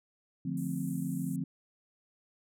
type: chord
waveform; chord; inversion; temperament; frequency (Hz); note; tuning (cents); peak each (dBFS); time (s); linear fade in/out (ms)
sine; D minor seventh; none; equal; 146.83 / 174.61 / 220 / 261.6; D3 / F3 / A3 / C4; 0 / 0 / 0 / 0; -38 / -35 / -41 / -36; 0.45-1.44; 5
type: high-pass noise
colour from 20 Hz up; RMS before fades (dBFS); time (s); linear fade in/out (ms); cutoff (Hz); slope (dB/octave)
white; -47; 0.57-1.36; 2; 7400; 48
effects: low-pass 12000 Hz 12 dB/octave